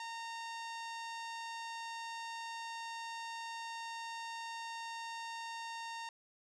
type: tone with low-pass filter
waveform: sawtooth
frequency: 919 Hz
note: A#5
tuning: 25 cents flat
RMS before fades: -44 dBFS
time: 0-6.09 s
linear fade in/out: 2 ms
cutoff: 5900 Hz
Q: 1.2
effects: none